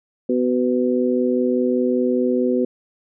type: harmonic tone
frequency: 124.9 Hz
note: B2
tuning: 20 cents sharp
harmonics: 2 / 3 / 4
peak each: -19 / -21 / -22 dBFS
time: 0.29-2.65 s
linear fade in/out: 5 ms
effects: none